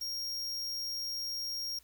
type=tone; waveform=45% pulse; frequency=5580 Hz; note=F8; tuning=2 cents flat; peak=-35 dBFS; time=0.01-1.79 s; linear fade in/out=5 ms; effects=added 60 Hz sine -66 dBFS peak until 1.83 s + white hiss -64 dBFS RMS until 1.83 s